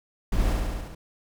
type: noise with echo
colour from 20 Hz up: brown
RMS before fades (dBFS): -25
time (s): 0.32-0.53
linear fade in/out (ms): 5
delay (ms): 70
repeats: 6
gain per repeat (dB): -2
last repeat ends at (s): 0.95
effects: none